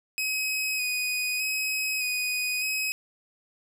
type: tone with vibrato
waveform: sawtooth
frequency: 2515 Hz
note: D#7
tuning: 18 cents sharp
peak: -23 dBFS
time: 0.18-2.92 s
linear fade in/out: 0 ms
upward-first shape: square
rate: 0.82 Hz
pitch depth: 19 cents each way
effects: none